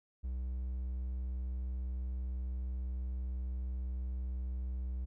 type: tone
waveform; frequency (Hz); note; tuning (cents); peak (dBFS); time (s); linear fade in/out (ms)
triangle; 63; B1; +35; -33; 0.23-5.06; 20
effects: none